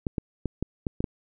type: clicks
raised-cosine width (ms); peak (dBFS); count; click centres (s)
3; -14; 7; 0.068 / 0.182 / 0.457 / 0.626 / 0.868 / 1.005 / 1.042
effects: none